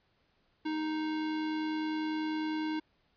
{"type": "tone with amplitude modulation", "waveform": "square", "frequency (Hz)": 311.1, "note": "D#4", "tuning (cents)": 0, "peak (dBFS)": -31, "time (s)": [0.65, 2.8], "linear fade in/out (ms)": 10, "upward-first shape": "sine", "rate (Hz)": 90, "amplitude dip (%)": 25, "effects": ["pink hiss -72 dBFS RMS until 3.16 s", "resampled to 11025 Hz"]}